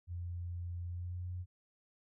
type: tone with pitch glide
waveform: sine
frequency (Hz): 87.31 to 89.71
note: F2 to F2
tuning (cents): 0 to +47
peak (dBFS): -38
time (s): 0.07-1.46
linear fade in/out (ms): 50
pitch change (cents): +47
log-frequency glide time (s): 0.86-1.24
effects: none